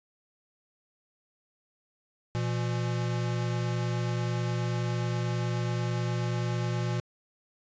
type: tone pair together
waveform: square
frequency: 119.65 / 169 Hz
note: A#2 / E3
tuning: +46 / +43 cents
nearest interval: tritone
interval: 597 cents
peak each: -29 / -35 dBFS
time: 2.35-7 s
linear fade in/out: 0 ms
effects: resampled to 16000 Hz